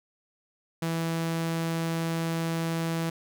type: tone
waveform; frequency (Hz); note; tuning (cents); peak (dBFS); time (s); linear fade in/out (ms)
sawtooth; 164.81; E3; 0; -23; 0.82-3.1; 5
effects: none